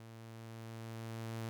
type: tone with level ramp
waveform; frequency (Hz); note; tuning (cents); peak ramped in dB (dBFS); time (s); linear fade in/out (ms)
sawtooth; 113.3; A#2; -49; -47 to -35; 0-1.49; 0
effects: none